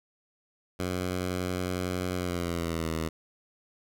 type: tone with pitch glide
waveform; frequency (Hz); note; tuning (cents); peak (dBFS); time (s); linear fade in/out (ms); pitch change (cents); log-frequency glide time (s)
10% pulse; 91 to 80.6; F#2 to E2; -28 to -38; -21; 0.79-3.09; 10; -210; 2.13-2.91
effects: none